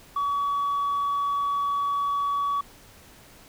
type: tone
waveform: sine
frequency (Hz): 1134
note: C#6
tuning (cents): +39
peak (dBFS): -21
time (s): 0.16-2.61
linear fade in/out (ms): 5
effects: tanh soft clip ceiling -21 dBFS + pink hiss -51 dBFS RMS until 3.48 s